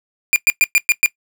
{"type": "tone bursts", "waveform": "45% pulse", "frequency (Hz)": 2403, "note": "D7", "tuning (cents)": 39, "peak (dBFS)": -9, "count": 6, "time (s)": [0.33, 1.06], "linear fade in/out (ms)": 0, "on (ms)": 30, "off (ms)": 110, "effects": ["noise-tail reverb RT60 0.1 s tail -19 dB re dry"]}